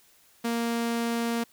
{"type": "tone", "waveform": "sawtooth", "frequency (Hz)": 233.1, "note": "A#3", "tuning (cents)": 0, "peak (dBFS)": -22, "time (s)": [0.44, 1.44], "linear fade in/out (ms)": 10, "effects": ["white hiss -60 dBFS RMS until 1.52 s"]}